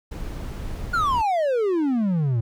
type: noise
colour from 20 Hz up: brown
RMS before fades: -31 dBFS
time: 0.11-1.22 s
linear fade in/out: 10 ms
type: exponential sweep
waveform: triangle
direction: down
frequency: 1458 to 109.4 Hz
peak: -17 dBFS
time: 0.93-2.41 s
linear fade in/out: 10 ms
effects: none